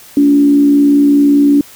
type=tone with frequency modulation; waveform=sine; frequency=286.2 Hz; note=D4; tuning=45 cents flat; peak=-5 dBFS; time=0.17-1.61 s; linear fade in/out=2 ms; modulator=65 Hz; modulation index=0.35; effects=white hiss -38 dBFS RMS until 1.75 s

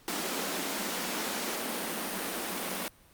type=high-pass noise; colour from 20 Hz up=pink; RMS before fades=-34 dBFS; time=0.08-2.88 s; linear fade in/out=0 ms; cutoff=180 Hz; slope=96 dB/octave; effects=pink hiss -59 dBFS RMS until 3.13 s + Opus 48 kbps

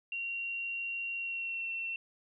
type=tone with pitch glide; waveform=sine; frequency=2753 to 2707 Hz; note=F7 to E7; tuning=-25 to +45 cents; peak=-34 dBFS; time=0.12-1.96 s; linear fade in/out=2 ms; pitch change=-30 cents; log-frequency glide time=1.14-1.68 s; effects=none

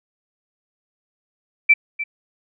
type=tone with echo; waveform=sine; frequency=2334 Hz; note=D7; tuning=11 cents flat; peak=-8 dBFS; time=1.69-1.74 s; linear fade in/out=10 ms; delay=300 ms; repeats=1; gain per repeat=-14 dB; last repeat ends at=2.04 s; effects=none

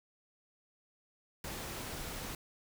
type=noise; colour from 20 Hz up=pink; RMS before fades=-42 dBFS; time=1.44-2.35 s; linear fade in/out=2 ms; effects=none

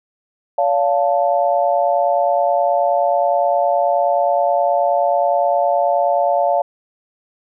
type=chord; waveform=sine; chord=Db augmented; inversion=none; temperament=equal with one note detuned; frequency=569 / 698.5 / 880 Hz; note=Db5 / F5 / A5; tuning=+45 / 0 / 0 cents; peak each=-17 / -16 / -21 dBFS; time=0.58-6.62 s; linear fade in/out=5 ms; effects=none

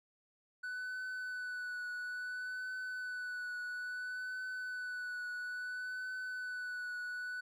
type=tone with vibrato; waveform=triangle; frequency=1491 Hz; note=F#6; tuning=13 cents sharp; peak=-37 dBFS; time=0.63-7.41 s; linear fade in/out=10 ms; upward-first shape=triangle; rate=0.59 Hz; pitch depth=24 cents each way; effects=none

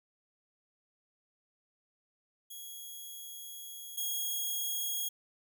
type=tone pair in turn; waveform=5% pulse; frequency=3317 / 3294 Hz; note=G#7 / G#7; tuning=-3 / -15 cents; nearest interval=unison; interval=12 cents; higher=first; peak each=-35 / -24 dBFS; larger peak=second; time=2.5-3.97 / 3.97-5.09 s; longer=first; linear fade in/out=10 ms; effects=none

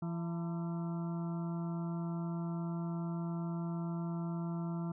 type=harmonic tone with a mistuned harmonic; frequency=168.6 Hz; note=E3; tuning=39 cents sharp; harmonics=1 / 2 / 4 / 5 / 6 / 7 / 8; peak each=-35 / -45 / -50 / -53 / -55 / -56 / -55 dBFS; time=0.02-4.92 s; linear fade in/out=5 ms; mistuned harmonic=5; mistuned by=+110 cents; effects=none

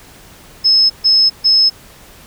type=tone bursts; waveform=sine; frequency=5190 Hz; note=E8; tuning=28 cents flat; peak=-7 dBFS; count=3; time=0.64-1.7 s; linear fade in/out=20 ms; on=260 ms; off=140 ms; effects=pink hiss -41 dBFS RMS until 2.26 s

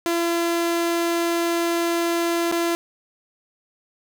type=tone with dropouts; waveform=sawtooth; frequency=339.3 Hz; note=F4; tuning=50 cents flat; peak=-16 dBFS; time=0.06-2.75 s; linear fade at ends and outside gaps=0 ms; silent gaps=2.514-2.523 s; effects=7-bit

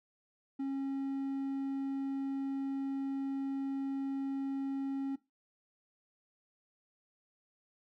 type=tone; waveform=triangle; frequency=272.5 Hz; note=C#4; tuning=29 cents flat; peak=-31 dBFS; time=0.59-5.16 s; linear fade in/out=10 ms; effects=noise-tail reverb RT60 0.2 s tail -17 dB re dry

